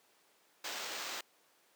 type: noise with sample-and-hold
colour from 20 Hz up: violet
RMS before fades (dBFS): -41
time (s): 0.64-1.21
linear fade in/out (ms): 5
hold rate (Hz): 11025
effects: pink hiss -68 dBFS RMS until 1.75 s + high-pass 400 Hz 12 dB/octave